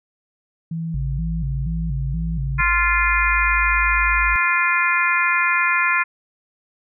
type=tone with vibrato; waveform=sine; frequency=150 Hz; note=D3; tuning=37 cents sharp; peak=-23 dBFS; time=0.71-2.61 s; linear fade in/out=5 ms; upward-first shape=square; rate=2.1 Hz; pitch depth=160 cents each way
type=tone; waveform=sine; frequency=55 Hz; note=A1; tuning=in tune; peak=-23 dBFS; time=0.94-4.36 s; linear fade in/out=0 ms
type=harmonic tone; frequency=348.1 Hz; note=F4; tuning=6 cents flat; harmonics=3 / 4 / 5 / 6 / 7; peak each=-22 / -22 / -22 / -22 / -22 dBFS; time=2.58-6.04 s; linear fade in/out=20 ms
effects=none